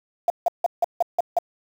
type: tone bursts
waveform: sine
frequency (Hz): 693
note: F5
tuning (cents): -14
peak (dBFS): -15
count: 7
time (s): 0.28-1.387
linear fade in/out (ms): 2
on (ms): 21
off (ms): 160
effects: 7-bit